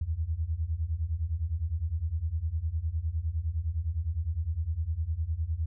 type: beating tone pair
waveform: sine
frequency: 75.3 / 85.1 Hz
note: D2 / F2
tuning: +44 / -44 cents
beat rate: 9.8 Hz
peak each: -32 / -30 dBFS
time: 0.01-5.66 s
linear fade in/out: 5 ms
effects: none